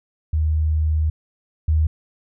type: tone pair in turn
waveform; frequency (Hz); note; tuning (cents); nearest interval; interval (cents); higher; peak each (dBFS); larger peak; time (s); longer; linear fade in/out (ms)
sine; 77.78 / 78.06; D#2 / D#2; 0 / +6; unison; 6; second; -16 / -14; second; 0.33-1.1 / 1.68-1.87; first; 5
effects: none